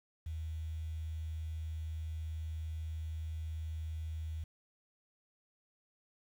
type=tone with quantisation; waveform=sine; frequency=79.6 Hz; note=D#2; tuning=40 cents sharp; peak=-37 dBFS; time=0.26-4.44 s; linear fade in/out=5 ms; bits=10; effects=none